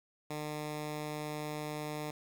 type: tone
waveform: 10% pulse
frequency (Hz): 150.9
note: D3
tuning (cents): +47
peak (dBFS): -29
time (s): 0.3-2.11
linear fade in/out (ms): 5
effects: 10-bit